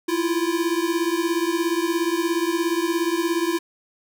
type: beating tone pair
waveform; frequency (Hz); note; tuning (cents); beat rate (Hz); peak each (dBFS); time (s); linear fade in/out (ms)
square; 329.6 / 346.6; E4 / F4; 0 / -13; 17; -24; 0.08-3.59; 10
effects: none